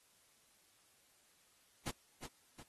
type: noise with echo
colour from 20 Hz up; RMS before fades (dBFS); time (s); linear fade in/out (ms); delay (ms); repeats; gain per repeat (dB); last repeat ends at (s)
pink; -41; 1.86-1.91; 10; 360; 2; -7; 2.63
effects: white hiss -70 dBFS RMS until 2.68 s + AAC 32 kbps